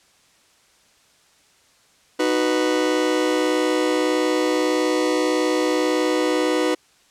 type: chord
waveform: 40% pulse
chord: B major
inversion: first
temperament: just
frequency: 308.7 / 370.4 / 493.9 Hz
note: D#4 / F#4 / B4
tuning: -14 / +2 / 0 cents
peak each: -21 / -23 / -21 dBFS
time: 2.19-6.75 s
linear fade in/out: 10 ms
effects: white hiss -57 dBFS RMS until 7.1 s + low-pass 8000 Hz 12 dB/octave